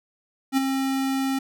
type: tone with ADSR envelope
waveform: square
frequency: 268.2 Hz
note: C4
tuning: 43 cents sharp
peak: -17 dBFS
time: 0.52-1.39 s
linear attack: 52 ms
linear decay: 17 ms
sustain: -6 dB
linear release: 7 ms
effects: none